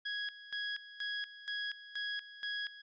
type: tone with tremolo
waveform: 25% pulse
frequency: 1661.2 Hz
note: G#6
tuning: in tune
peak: -32 dBFS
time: 0.05-2.82 s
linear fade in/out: 10 ms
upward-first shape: square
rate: 2.1 Hz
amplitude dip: 80%
effects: resampled to 16000 Hz